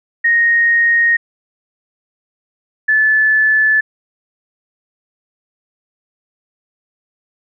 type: tone pair in turn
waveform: sine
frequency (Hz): 1864.7 / 1737.7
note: A#6 / A6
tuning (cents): 0 / -22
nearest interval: minor second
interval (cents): 122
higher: first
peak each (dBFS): -9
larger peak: neither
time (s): 0.24-1.17 / 2.88-3.81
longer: neither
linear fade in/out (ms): 10
effects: none